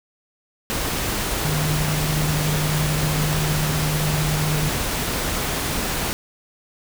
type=tone in noise; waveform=sine; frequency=152 Hz; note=D#3; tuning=40 cents flat; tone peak=-21 dBFS; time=1.45-4.69 s; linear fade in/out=0 ms; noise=pink; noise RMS=-24 dBFS; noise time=0.7-6.13 s; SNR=0 dB; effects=none